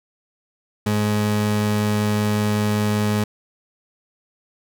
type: tone pair together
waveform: 30% pulse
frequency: 105.25 / 210.5 Hz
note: G#2 / G#3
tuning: +24 / +24 cents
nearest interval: octave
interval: 1200 cents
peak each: -18 / -21 dBFS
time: 0.86-3.24 s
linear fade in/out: 5 ms
effects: none